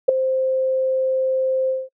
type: tone with ADSR envelope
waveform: sine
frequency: 523.3 Hz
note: C5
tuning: in tune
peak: -5 dBFS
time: 0.08-1.89 s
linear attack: 11 ms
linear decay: 5 ms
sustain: -12 dB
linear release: 200 ms
effects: noise-tail reverb RT60 0.1 s tail -25 dB re dry